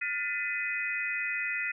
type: tone cluster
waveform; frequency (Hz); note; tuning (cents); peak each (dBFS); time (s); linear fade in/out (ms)
sine; 1421 / 1781 / 2010 / 2505; F6 / A6 / B6 / D#7; +30 / +21 / +30 / +11; -38 / -37 / -33 / -34; 0.01-1.72; 10
effects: none